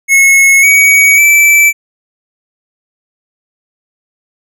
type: tone with pitch steps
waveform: square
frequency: 2183 / 2255 / 2320 Hz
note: C#7 / C#7 / D7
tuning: -27 / +29 / -22 cents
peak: -4 dBFS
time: 0.08-1.73 s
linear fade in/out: 50 ms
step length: 550 ms
effects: none